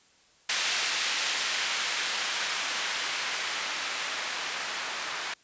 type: noise with low-pass filter sweep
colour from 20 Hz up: violet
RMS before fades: -31 dBFS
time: 0.49-5.34 s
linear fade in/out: 5 ms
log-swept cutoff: 2600 to 1500 Hz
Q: 0.72
effects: white hiss -61 dBFS RMS until 5.43 s + resampled to 16000 Hz